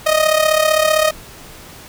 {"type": "tone with amplitude modulation", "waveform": "sawtooth", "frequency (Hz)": 622.3, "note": "D#5", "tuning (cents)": 0, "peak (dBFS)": -5, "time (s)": [0.06, 1.11], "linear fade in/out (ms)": 10, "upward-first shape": "sine", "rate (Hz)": 35.5, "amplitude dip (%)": 70, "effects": ["pink hiss -38 dBFS RMS until 1.88 s"]}